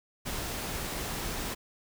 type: noise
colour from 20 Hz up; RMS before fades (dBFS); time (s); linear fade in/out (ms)
pink; -35; 0.25-1.55; 20
effects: none